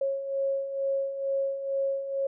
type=beating tone pair; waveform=sine; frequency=545 / 547.2 Hz; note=C#5 / C#5; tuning=-29 / -23 cents; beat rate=2.2 Hz; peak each=-34 / -27 dBFS; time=0.01-2.27 s; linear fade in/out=5 ms; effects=none